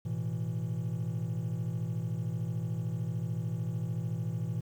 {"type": "chord", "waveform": "triangle", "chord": "A suspended second", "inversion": "none", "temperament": "equal", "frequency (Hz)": [110, 123.47, 164.81], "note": ["A2", "B2", "E3"], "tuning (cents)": [0, 0, 0], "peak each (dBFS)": -33, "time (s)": [0.05, 4.61], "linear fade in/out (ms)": 10, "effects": ["tanh soft clip ceiling -23 dBFS", "10-bit"]}